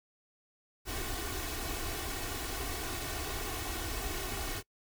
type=noise with comb filter; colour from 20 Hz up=pink; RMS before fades=-37 dBFS; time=0.85-4.63 s; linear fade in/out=50 ms; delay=2.7 ms; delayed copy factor=+0.7; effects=noise-tail reverb RT60 0.1 s tail -24 dB re dry